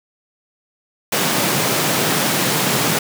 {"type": "high-pass noise", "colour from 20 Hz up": "pink", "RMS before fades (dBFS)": -18, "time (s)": [1.12, 2.99], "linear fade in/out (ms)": 5, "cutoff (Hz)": 120, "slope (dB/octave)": 48, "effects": []}